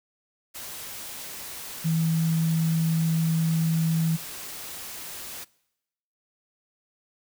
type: tone in noise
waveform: sine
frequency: 162.7 Hz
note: E3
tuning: 22 cents flat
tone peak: -21 dBFS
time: 1.84-4.17 s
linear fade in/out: 20 ms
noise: white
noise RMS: -38 dBFS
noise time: 0.54-5.45 s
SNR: +14 dB
effects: noise-tail reverb RT60 0.9 s tail -23 dB re dry